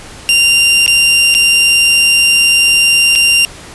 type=tone with dropouts; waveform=sawtooth; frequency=2781 Hz; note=F7; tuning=8 cents flat; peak=-3 dBFS; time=0.29-3.45 s; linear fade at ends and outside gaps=0 ms; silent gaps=0.863-0.878 / 1.342-1.349 / 3.153-3.158 s; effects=pink hiss -32 dBFS RMS until 3.74 s + resampled to 24000 Hz